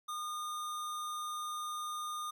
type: tone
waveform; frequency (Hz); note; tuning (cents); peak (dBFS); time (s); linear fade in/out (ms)
square; 1219; D#6; -36; -38; 0.08-2.31; 10
effects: none